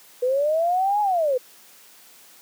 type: linear two-way sweep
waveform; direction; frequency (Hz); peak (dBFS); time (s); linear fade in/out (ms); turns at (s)
sine; up then down; 485.6 to 846 to 485.6; -18; 0.22-1.38; 10; 1.01
effects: white hiss -50 dBFS RMS until 2.41 s + high-pass 200 Hz 12 dB/octave